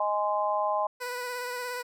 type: harmonic tone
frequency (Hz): 207.7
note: G#3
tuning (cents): 0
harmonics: 3 / 4 / 5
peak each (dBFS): -29 / -29 / -29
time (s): 0-0.87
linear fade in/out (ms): 5
type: tone with vibrato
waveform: 15% pulse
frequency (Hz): 493.9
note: B4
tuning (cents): 0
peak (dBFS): -26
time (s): 1-1.83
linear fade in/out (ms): 20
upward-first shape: sine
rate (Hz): 17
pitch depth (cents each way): 23
effects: none